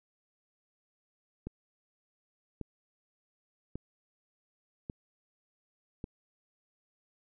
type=click train; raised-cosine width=3 ms; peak=-25 dBFS; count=5; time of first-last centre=1.47-6.041 s; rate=0.875 Hz; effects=none